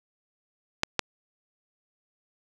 clicks, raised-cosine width 0.2 ms, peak -5 dBFS, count 2, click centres 0.834 / 0.993 s, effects none

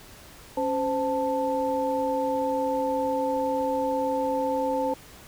sine tone cluster, 275.5 / 518 / 881 Hz, C#4 / C5 / A5, -11 / -17 / +2 cents, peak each -30 / -26 / -28 dBFS, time 0.57-4.94 s, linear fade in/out 5 ms, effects pink hiss -48 dBFS RMS until 5.27 s

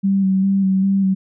sine tone with vibrato, 193.1 Hz, G3, 26 cents flat, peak -13 dBFS, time 0.03-1.15 s, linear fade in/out 20 ms, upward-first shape square, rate 2.5 Hz, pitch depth 22 cents each way, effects none

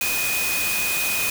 sine tone in noise, 2489 Hz, D#7, in tune, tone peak -24 dBFS, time 0.01-1.3 s, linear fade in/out 2 ms, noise white, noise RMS -25 dBFS, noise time 0.01-1.3 s, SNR -2 dB, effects none

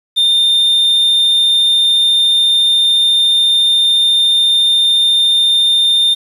triangle tone, 3617 Hz, A7, 47 cents sharp, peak -7 dBFS, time 0.16-6.15 s, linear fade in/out 20 ms, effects resampled to 32000 Hz + 7-bit

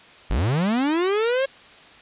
45% pulse linear sweep, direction up, 37.49 to 551 Hz, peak -19 dBFS, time 0.3-1.46 s, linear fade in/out 10 ms, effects white hiss -47 dBFS RMS until 2.01 s + resampled to 8000 Hz

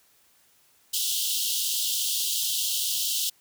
pink high-pass noise, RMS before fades -27 dBFS, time 0.93-3.3 s, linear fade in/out 10 ms, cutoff 2900 Hz, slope 96 dB/octave, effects white hiss -62 dBFS RMS until 3.4 s

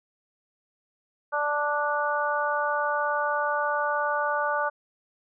harmonic tone, 293.7 Hz, D4, in tune, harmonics 2 / 3 / 4 / 5, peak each -29 / -29 / -29 / -29 dBFS, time 1.32-4.7 s, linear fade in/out 20 ms, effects none

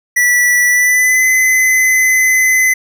square tone with pitch glide, 1957 to 2032 Hz, B6 to B6, -16 to +49 cents, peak -9 dBFS, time 0.16-2.74 s, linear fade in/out 10 ms, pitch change +65 cents, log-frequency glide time 0.67-1.25 s, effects none

